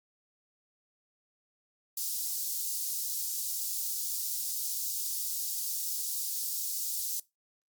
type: high-pass noise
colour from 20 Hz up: white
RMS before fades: -34 dBFS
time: 1.97-7.2 s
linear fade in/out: 5 ms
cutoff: 4800 Hz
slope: 24 dB/octave
effects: noise-tail reverb RT60 0.2 s tail -20 dB re dry + Opus 48 kbps